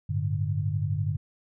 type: chord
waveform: sine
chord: G suspended second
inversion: none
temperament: equal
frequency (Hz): 98 / 110 / 146.83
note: G2 / A2 / D3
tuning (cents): 0 / 0 / 0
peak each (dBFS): -28 / -31 / -29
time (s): 0.09-1.17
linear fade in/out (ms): 10
effects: none